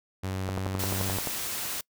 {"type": "tone with pitch glide", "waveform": "sawtooth", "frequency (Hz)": [94.7, 95.58], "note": ["F#2", "G2"], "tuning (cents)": [41, -43], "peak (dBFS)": -26, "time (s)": [0.23, 1.18], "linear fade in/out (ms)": 10, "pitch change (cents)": 16, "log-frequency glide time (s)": [0.47, 0.97]}
{"type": "click train", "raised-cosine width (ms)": 1, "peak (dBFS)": -17, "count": 10, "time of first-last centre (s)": [0.49, 1.273], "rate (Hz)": 11.5}
{"type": "noise", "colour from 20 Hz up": "white", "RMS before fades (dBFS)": -33, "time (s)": [0.79, 1.81], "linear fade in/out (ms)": 5}
{"effects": ["noise-tail reverb RT60 0.1 s tail -25 dB re dry"]}